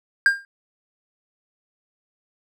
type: tone with exponential decay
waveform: triangle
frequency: 1603 Hz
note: G6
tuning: 38 cents sharp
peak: -7 dBFS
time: 0.26-0.45 s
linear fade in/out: 1 ms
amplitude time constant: 40 ms
effects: none